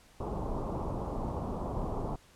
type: low-pass noise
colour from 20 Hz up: pink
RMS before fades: -35 dBFS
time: 0.2-2.16 s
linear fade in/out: 5 ms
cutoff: 1100 Hz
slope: 48 dB/octave
effects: pink hiss -60 dBFS RMS until 2.35 s + low-pass 11000 Hz 12 dB/octave